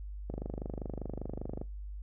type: click train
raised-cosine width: 2 ms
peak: -24 dBFS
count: 34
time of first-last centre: 0.3-1.615 s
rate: 25.1 Hz
effects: noise-tail reverb RT60 0.2 s tail -21 dB re dry + added 50 Hz sine -39 dBFS peak until 2.02 s